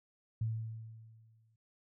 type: tone with exponential decay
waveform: sine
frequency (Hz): 111.7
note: A2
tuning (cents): +27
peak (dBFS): -30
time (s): 0.41-1.56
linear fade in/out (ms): 5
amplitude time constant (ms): 250
effects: none